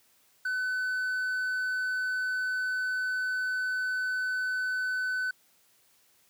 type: tone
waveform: triangle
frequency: 1508 Hz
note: F#6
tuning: 32 cents sharp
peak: -26 dBFS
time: 0.45-5.31 s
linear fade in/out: 5 ms
effects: white hiss -65 dBFS RMS until 6.29 s + high-pass 80 Hz 12 dB/octave